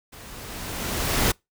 pink noise with level ramp, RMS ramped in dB -44 to -20 dBFS, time 0.12-1.32 s, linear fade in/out 10 ms, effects noise-tail reverb RT60 0.2 s tail -26 dB re dry

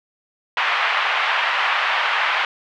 pink band-pass noise, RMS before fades -20 dBFS, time 0.57-2.45 s, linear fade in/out 2 ms, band 860 to 3000 Hz, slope 24 dB/octave, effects none

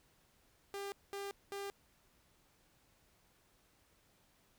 sawtooth tone bursts, 398.9 Hz, G4, 30 cents sharp, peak -37 dBFS, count 3, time 0.74-1.7 s, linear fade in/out 0 ms, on 180 ms, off 210 ms, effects pink hiss -71 dBFS RMS until 4.58 s

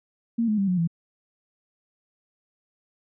sine tone with pitch steps, 231.2 / 213.2 / 196.67 / 181.4 / 167.3 Hz, A#3 / G#3 / G3 / F#3 / E3, -14 / +46 / +6 / -34 / +26 cents, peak -20 dBFS, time 0.38-0.875 s, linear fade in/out 10 ms, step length 99 ms, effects none

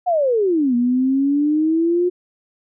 sine exponential two-way sweep, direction down then up, 744 to 238 to 361.4 Hz, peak -14 dBFS, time 0.06-2.1 s, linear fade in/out 20 ms, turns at 0.75 s, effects none

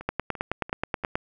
two click trains, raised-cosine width 0.5 ms, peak -23 / -10 dBFS, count 4 / 11, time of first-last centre 0.01-1.037 / 0.09-1.155 s, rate 2.92 / 9.39 Hz, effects none

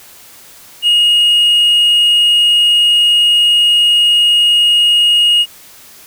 triangle tone with hard clipping, 2870 Hz, F7, 47 cents sharp, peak -6 dBFS, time 0.82-5.46 s, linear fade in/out 50 ms, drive 1 dB, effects white hiss -39 dBFS RMS until 6.06 s

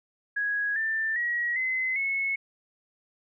sine tone with pitch steps, 1661.2 / 1780.4 / 1908.2 / 2045 / 2192 Hz, G#6 / A6 / A#6 / C7 / C#7, 0 / +20 / +40 / -40 / -20 cents, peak -25 dBFS, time 0.36-2.36 s, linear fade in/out 10 ms, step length 400 ms, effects none

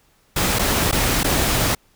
pink noise with dropouts, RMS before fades -19 dBFS, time 0.36-1.75 s, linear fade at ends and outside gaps 5 ms, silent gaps 0.588-0.592 / 0.914-0.925 / 1.233-1.243 s, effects pink hiss -59 dBFS RMS until 1.95 s

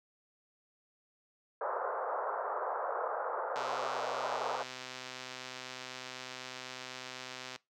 pink band-pass noise, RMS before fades -36 dBFS, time 1.61-4.63 s, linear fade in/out 2 ms, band 460 to 1400 Hz, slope 48 dB/octave
click train, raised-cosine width 0.2 ms, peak -25 dBFS, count 513, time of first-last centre 3.56-7.56 s, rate 128 Hz
effects noise-tail reverb RT60 0.2 s tail -21 dB re dry + high-pass 150 Hz 12 dB/octave

